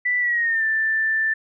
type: tone with pitch glide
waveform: sine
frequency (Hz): 1976 to 1770.6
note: B6 to A6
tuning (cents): 0 to +10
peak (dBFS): -18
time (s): 0.05-1.34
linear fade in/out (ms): 10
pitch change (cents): -190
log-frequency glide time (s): 0.19-0.65
effects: none